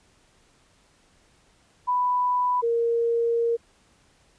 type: tone pair in turn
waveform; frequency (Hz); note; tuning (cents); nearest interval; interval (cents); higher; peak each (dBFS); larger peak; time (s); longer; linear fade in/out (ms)
sine; 991 / 465.8; B5 / A#4; +6 / -1; octave + minor second; 1307; first; -20 / -20; neither; 1.87-2.62 / 2.62-3.57; second; 20
effects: pink hiss -61 dBFS RMS until 4.38 s + resampled to 22050 Hz